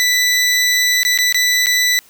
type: tone with dropouts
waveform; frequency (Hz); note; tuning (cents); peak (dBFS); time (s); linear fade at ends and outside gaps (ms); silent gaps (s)
20% pulse; 1981; B6; +5; -7; 0-1.99; 0; 1.032-1.05 / 1.176-1.187 / 1.325-1.345 / 1.66-1.668
effects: white hiss -48 dBFS RMS until 2.09 s